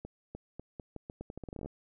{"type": "accelerating click train", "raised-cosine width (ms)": 2, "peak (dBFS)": -28, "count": 18, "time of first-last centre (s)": [0.05, 1.66], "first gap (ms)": 300, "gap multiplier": 0.82, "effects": []}